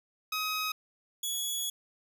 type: tone pair in turn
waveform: 15% pulse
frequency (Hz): 1264 / 3374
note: D#6 / G#7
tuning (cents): +27 / +27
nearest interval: octave + perfect fourth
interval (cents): 1700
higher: second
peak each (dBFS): -24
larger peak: neither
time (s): 0.32-0.72 / 1.23-1.7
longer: second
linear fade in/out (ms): 5
effects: none